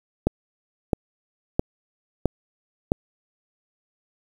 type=click train; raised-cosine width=2 ms; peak=-5 dBFS; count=5; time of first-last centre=0.27-2.919 s; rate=1.51 Hz; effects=7-bit